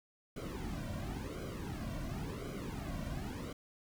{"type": "noise with flanger", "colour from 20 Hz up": "brown", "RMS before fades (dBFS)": -41, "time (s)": [0.36, 3.53], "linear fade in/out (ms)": 5, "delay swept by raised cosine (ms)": [1.1, 2.4], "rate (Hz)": 0.94, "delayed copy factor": -0.85, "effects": []}